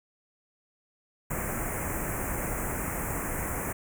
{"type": "band-stop noise", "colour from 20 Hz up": "pink", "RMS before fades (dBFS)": -32, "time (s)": [1.3, 3.73], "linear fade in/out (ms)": 10, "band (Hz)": [2300, 7000], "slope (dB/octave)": 48, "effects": []}